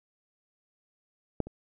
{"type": "clicks", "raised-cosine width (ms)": 2, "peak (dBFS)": [-14, -28], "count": 2, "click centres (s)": [1.403, 1.47], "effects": []}